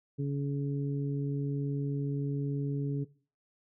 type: harmonic tone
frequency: 141.1 Hz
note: C#3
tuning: 31 cents sharp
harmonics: 1 / 2 / 3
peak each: -30 / -36 / -40 dBFS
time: 0.18-3.05 s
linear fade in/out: 20 ms
effects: noise-tail reverb RT60 0.4 s tail -19 dB re dry